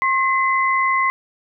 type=tone pair together; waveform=sine; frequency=1071 / 2037 Hz; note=C6 / C7; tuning=+40 / -47 cents; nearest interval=major seventh; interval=1113 cents; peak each=-17 / -19 dBFS; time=0.02-1.1 s; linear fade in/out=0 ms; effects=none